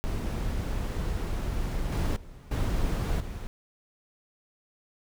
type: noise with level steps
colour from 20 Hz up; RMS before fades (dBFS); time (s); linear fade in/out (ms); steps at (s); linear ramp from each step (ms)
brown; -30 / -26 / -46 / -27 / -36; 0.04-3.47; 0; 1.92 / 2.16 / 2.51 / 3.2; 5
effects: none